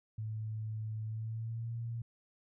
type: tone with pitch glide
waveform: sine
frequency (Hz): 109.1 to 116.26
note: A2 to A#2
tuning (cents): -14 to -4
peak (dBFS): -36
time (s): 0.18-2.02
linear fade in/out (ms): 5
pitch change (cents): +110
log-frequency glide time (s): 1.04-1.74
effects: none